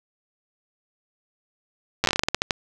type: slowing click train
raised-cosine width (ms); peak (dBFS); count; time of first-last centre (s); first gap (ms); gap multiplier
0.2; -3; 14; 2.04-2.508; 9; 1.21
effects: none